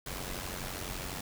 pink noise with amplitude modulation, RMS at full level -36 dBFS, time 0.06-1.21 s, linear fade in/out 5 ms, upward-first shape sine, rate 91.9 Hz, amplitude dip 65%, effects none

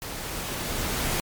pink noise with level ramp, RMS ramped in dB -35 to -26 dBFS, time 0.02-1.2 s, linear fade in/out 0 ms, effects MP3 96 kbps

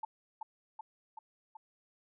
sine tone with echo, 880 Hz, A5, in tune, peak -34 dBFS, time 0.03-0.05 s, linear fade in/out 5 ms, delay 380 ms, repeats 4, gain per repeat -3 dB, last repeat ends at 1.57 s, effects none

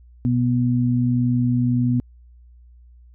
sine tone pair together, 123.47 / 245.1 Hz, B2 / B3, 0 / -13 cents, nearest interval octave, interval 1187 cents, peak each -19 dBFS, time 0.25-2 s, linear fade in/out 0 ms, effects added 60 Hz sine -45 dBFS peak until 3.14 s

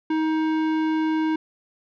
sine tone with tanh clipping, 315.3 Hz, D#4, 23 cents sharp, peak -22 dBFS, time 0.1-1.36 s, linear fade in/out 5 ms, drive 16 dB, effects none

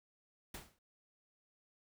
pink noise with exponential decay, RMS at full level -43 dBFS, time 0.54-0.79 s, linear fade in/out 5 ms, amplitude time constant 53 ms, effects none

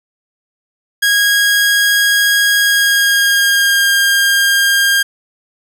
sawtooth tone with pitch glide, 1641 to 1609.1 Hz, G#6 to G6, -21 to +45 cents, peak -6 dBFS, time 1.02-5.03 s, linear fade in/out 10 ms, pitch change -34 cents, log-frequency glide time 2.59-3.91 s, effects none

